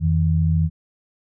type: tone pair together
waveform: sine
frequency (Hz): 85.94 / 160.1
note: F2 / D#3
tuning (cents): -27 / +50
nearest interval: major seventh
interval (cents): 1077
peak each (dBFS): -18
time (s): 0-0.7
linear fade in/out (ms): 50
effects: none